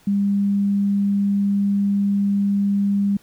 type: tone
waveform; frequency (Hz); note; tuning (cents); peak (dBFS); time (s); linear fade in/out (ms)
sine; 200.4; G3; +38; -16; 0.07-3.17; 5
effects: pink hiss -54 dBFS RMS until 3.22 s